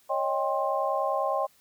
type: tone cluster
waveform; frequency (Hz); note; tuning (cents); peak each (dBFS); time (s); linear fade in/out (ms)
sine; 553 / 623 / 792 / 1057; C#5 / D#5 / G5 / C6; -4 / +2 / +18 / +17; -30; 0.09-1.47; 20
effects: white hiss -62 dBFS RMS until 1.6 s